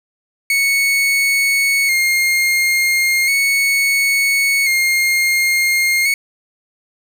40% pulse tone with vibrato, 2171 Hz, C#7, 37 cents flat, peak -12 dBFS, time 0.5-6.14 s, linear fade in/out 2 ms, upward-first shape square, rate 0.36 Hz, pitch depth 35 cents each way, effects 8-bit

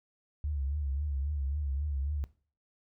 sine tone with vibrato, 71.1 Hz, C#2, 45 cents sharp, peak -30 dBFS, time 0.44-2.24 s, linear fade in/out 0 ms, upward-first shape triangle, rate 3.7 Hz, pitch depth 120 cents each way, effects noise-tail reverb RT60 0.4 s tail -18 dB re dry

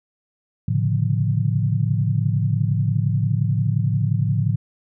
sine tone cluster, 109.2 / 135.1 / 146.4 / 174.9 Hz, A2 / C#3 / D3 / F3, -13 / -44 / -5 / +3 cents, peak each -20 / -24 / -23 / -26 dBFS, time 0.68-4.56 s, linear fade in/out 5 ms, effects none

